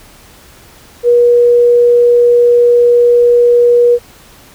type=tone; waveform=sine; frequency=480.7 Hz; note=B4; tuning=47 cents flat; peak=-4 dBFS; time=1.03-3.99 s; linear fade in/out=50 ms; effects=pink hiss -40 dBFS RMS until 4.54 s

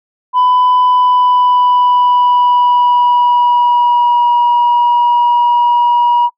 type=tone with pitch glide; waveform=sine; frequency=999 to 961.1 Hz; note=B5 to B5; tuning=+20 to -47 cents; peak=-5 dBFS; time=0.33-6.3 s; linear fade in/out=50 ms; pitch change=-67 cents; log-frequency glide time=0.82-4.29 s; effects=noise-tail reverb RT60 0.1 s tail -24 dB re dry + tanh soft clip ceiling -5 dBFS

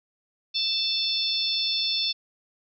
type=harmonic tone with a mistuned harmonic; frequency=884 Hz; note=A5; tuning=8 cents sharp; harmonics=3 / 4 / 5 / 6; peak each=-35 / -27 / -28 / -29 dBFS; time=0.54-2.13 s; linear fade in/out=20 ms; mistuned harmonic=5; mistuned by=-15 cents; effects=none

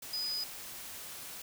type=tone in noise; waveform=sine; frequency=4978 Hz; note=D#8; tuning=in tune; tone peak=-33 dBFS; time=0.13-0.44 s; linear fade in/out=5 ms; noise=white; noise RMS=-45 dBFS; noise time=0.02-1.42 s; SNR=+9 dB; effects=none

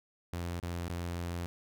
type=tone with dropouts; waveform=sawtooth; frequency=86.5 Hz; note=F2; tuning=16 cents flat; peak=-31 dBFS; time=0.33-1.46 s; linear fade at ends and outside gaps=0 ms; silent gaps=0.599-0.628 / 0.881-0.899 s; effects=none

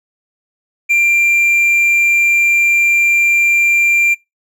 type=tone; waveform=triangle; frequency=2375 Hz; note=D7; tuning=19 cents sharp; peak=-7 dBFS; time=0.89-4.15 s; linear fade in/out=20 ms; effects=noise-tail reverb RT60 0.2 s tail -24 dB re dry

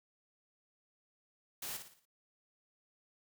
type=noise with echo; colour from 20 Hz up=white; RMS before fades=-42 dBFS; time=1.62-1.77 s; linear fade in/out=5 ms; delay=57 ms; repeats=5; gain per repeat=-7 dB; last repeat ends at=2.055 s; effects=none

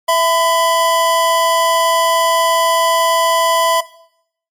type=tone pair together; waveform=square; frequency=660.8 / 1008 Hz; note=E5 / B5; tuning=+4 / +35 cents; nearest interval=perfect fifth; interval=731 cents; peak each=-14 dBFS; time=0.08-3.81 s; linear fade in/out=10 ms; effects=noise-tail reverb RT60 0.7 s tail -18 dB re dry + MP3 64 kbps

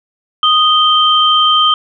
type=tone pair together; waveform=sine; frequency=1242 / 3132 Hz; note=D#6 / G7; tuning=-3 / -2 cents; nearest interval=octave + major third; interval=1601 cents; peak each=-10 dBFS; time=0.43-1.74 s; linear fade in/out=2 ms; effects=none

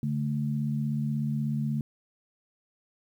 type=tone pair together; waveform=sine; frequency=143.55 / 220 Hz; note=D3 / A3; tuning=-39 / 0 cents; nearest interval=perfect fifth; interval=739 cents; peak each=-28 / -30 dBFS; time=0.03-1.81 s; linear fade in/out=2 ms; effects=10-bit

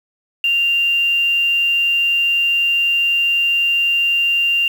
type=tone with quantisation; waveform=sine; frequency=2784 Hz; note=F7; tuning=6 cents flat; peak=-13 dBFS; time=0.44-4.68 s; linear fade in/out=2 ms; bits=6; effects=none

